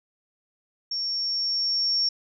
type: tone with level ramp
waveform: sine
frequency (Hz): 5490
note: F8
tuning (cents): -31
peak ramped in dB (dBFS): -26 to -20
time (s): 0.91-2.09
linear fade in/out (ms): 5
effects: none